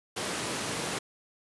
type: high-pass noise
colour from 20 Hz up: pink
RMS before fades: -33 dBFS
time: 0.16-0.99 s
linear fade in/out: 10 ms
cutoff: 180 Hz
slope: 12 dB/octave
effects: resampled to 24000 Hz